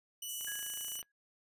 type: tone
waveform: 10% pulse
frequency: 2960 Hz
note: F#7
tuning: in tune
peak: -31 dBFS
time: 0.22-1.02 s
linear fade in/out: 5 ms
type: high-pass noise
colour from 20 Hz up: pink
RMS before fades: -45 dBFS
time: 0.29-0.97 s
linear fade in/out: 0 ms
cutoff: 6700 Hz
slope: 96 dB/octave
type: click train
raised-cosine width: 0.3 ms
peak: -37 dBFS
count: 18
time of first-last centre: 0.41-1.028 s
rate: 27.5 Hz
type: tone with exponential decay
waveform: sine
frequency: 1661.2 Hz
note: G#6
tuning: in tune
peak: -39 dBFS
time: 0.47-1.12 s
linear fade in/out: 5 ms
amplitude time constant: 140 ms
effects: noise-tail reverb RT60 0.1 s tail -24 dB re dry + resampled to 32000 Hz